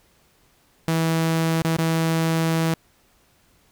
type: tone with dropouts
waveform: sawtooth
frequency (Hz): 163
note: E3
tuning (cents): -19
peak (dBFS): -15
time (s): 0.88-2.74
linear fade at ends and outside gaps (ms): 0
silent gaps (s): 1.619-1.648 / 1.766-1.786
effects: pink hiss -60 dBFS RMS until 3.71 s